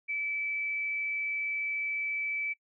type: tone with frequency modulation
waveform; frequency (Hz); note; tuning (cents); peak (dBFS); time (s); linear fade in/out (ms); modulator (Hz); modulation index
sine; 2307; D7; -31; -30; 0.08-2.54; 20; 99.8; 0.27
effects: noise-tail reverb RT60 0.1 s tail -23 dB re dry